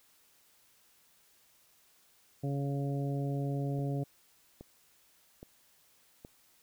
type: harmonic tone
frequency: 140 Hz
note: C#3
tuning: 18 cents sharp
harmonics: 1 / 2 / 3 / 4 / 5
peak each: -32 / -38 / -42 / -44 / -46 dBFS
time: 2.43-4.04 s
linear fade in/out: 10 ms
type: click train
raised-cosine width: 2 ms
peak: -33 dBFS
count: 4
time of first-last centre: 3.79-6.249 s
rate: 1.22 Hz
effects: white hiss -66 dBFS RMS until 6.62 s